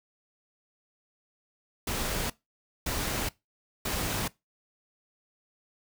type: noise bursts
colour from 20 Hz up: pink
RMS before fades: -31 dBFS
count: 3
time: 1.87-4.28 s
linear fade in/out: 5 ms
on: 430 ms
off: 560 ms
effects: noise-tail reverb RT60 0.2 s tail -21 dB re dry